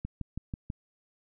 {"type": "click train", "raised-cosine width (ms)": 5, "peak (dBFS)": -22, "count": 5, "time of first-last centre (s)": [0.05, 0.701], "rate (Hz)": 6.14, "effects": []}